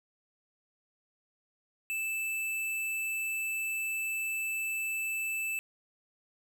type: tone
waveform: square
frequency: 2637 Hz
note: E7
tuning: in tune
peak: -32 dBFS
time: 1.9-5.59 s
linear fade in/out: 0 ms
effects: none